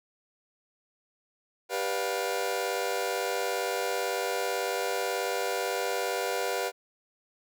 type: chord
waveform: sawtooth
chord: G dominant seventh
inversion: none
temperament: just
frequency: 392 / 490 / 588 / 705.6 Hz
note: G4 / B4 / D5 / F5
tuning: 0 / -14 / +2 / +18 cents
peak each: -30 / -28 / -32 / -30 dBFS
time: 1.69-6.72 s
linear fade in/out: 50 ms
effects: none